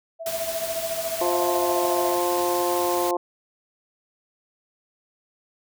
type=tone with tremolo; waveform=sine; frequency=659.3 Hz; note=E5; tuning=in tune; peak=-23 dBFS; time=0.19-2.17 s; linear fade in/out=50 ms; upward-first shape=triangle; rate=14 Hz; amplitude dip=85%
type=noise; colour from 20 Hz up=white; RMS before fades=-32 dBFS; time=0.26-3.11 s; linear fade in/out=2 ms
type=harmonic tone; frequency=175.9 Hz; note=F3; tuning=13 cents sharp; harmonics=2 / 3 / 4 / 5 / 6; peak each=-25 / -27 / -28 / -29 / -30 dBFS; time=1.21-3.17 s; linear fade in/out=5 ms
effects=none